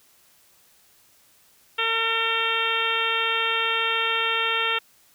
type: harmonic tone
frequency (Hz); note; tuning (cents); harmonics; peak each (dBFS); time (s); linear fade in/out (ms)
453.6; A#4; -47; 1 / 2 / 3 / 4 / 5 / 6 / 7 / 8; -32 / -33 / -27 / -30 / -31 / -27 / -28 / -33; 1.78-4.79; 10
effects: white hiss -58 dBFS RMS until 5.14 s